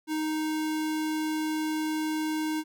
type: tone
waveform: square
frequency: 311.1 Hz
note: D#4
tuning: in tune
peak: -28 dBFS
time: 0.07-2.64 s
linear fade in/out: 50 ms
effects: none